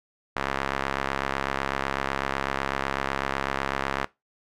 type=tone with band-pass filter; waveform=sawtooth; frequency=68 Hz; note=C#2; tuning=33 cents flat; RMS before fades=-29 dBFS; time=0.36-4.05 s; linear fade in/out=5 ms; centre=1400 Hz; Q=1.1; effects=noise-tail reverb RT60 0.2 s tail -20 dB re dry